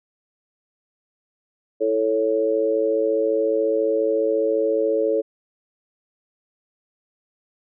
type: chord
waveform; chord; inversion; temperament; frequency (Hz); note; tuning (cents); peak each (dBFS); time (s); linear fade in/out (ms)
sine; A major; second; equal; 329.6 / 440 / 554.4; E4 / A4 / C#5; 0 / 0 / 0; -26 / -20 / -22; 1.8-5.22; 20
effects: none